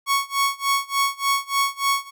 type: tone with tremolo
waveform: sawtooth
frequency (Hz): 1108.7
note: C#6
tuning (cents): 0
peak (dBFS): -13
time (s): 0.06-2.11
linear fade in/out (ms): 50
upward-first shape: sine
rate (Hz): 3.4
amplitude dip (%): 95
effects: none